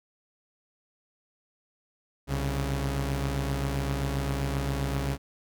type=tone pair together; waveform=sawtooth; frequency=65.49 / 138.59 Hz; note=C2 / C#3; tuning=+2 / 0 cents; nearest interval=octave + minor second; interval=1298 cents; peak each=-26 dBFS; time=2.27-5.18 s; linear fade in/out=50 ms; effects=none